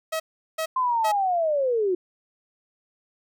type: tone bursts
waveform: sawtooth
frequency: 640 Hz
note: D#5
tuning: 49 cents sharp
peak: -21 dBFS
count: 3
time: 0.12-1.12 s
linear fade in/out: 10 ms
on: 80 ms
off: 380 ms
type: linear sweep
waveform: sine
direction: down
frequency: 1046.5 to 349.2 Hz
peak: -20 dBFS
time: 0.76-1.95 s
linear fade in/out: 5 ms
effects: none